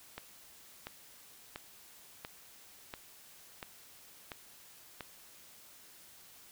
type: click train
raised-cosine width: 0.3 ms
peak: -25 dBFS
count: 8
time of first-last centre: 0.18-5.008 s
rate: 1.45 Hz
effects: white hiss -57 dBFS RMS until 6.51 s

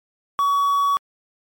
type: tone with quantisation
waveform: triangle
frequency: 1130 Hz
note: C#6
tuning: 33 cents sharp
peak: -14 dBFS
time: 0.39-0.97 s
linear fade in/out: 0 ms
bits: 7
effects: MP3 96 kbps

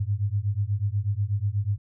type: beating tone pair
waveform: sine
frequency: 98 / 106.2 Hz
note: G2 / G#2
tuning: 0 / +39 cents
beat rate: 8.2 Hz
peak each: -26 dBFS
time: 0-1.78 s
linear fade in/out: 10 ms
effects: none

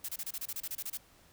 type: noise bursts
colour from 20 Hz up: blue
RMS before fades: -38 dBFS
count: 13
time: 0.04-0.974 s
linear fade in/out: 5 ms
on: 46 ms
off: 28 ms
effects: pink hiss -62 dBFS RMS until 1.32 s

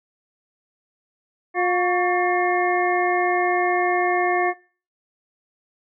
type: harmonic tone with a mistuned harmonic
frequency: 356.8 Hz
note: F4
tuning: 37 cents sharp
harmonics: 1 / 2 / 3 / 5 / 6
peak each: -22 / -22 / -27 / -26 / -27 dBFS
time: 1.54-4.54 s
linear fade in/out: 50 ms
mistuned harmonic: 3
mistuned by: +75 cents
effects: noise-tail reverb RT60 0.4 s tail -22 dB re dry

